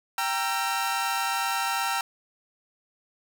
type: chord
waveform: sawtooth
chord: E diminished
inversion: first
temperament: equal with one note detuned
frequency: 784 / 932.3 / 1347 Hz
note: G5 / Bb5 / E6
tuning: 0 / 0 / +37 cents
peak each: -26 dBFS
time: 0.18-2.01 s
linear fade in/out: 2 ms
effects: none